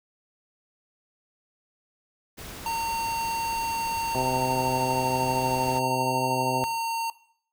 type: noise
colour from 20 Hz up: pink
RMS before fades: -40 dBFS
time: 2.37-5.8 s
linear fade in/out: 20 ms
type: tone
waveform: square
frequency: 915 Hz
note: A#5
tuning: 32 cents flat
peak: -27 dBFS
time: 2.66-7.1 s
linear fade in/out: 2 ms
type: harmonic tone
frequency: 128.9 Hz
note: C3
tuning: 26 cents flat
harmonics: 1 / 2 / 3 / 4 / 5 / 6 / 7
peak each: -33 / -33 / -33 / -33 / -33 / -33 / -33 dBFS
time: 4.15-6.64 s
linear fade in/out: 0 ms
effects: noise-tail reverb RT60 0.6 s tail -18 dB re dry